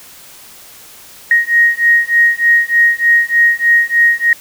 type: beating tone pair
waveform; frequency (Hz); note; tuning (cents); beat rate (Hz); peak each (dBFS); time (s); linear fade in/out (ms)
sine; 1873 / 1876.3; A#6 / A#6; +8 / +11; 3.3; -11; 1.31-4.33; 2
effects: white hiss -38 dBFS RMS until 4.4 s